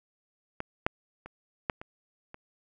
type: clicks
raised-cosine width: 0.5 ms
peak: -18 / -9 / -28 / -12 / -26 / -28 dBFS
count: 6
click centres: 0.604 / 0.865 / 1.26 / 1.698 / 1.815 / 2.344 s
effects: none